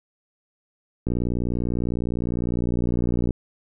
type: click train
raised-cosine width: 3 ms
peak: -12 dBFS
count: 135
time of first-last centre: 1.07-3.307 s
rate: 59.9 Hz
effects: none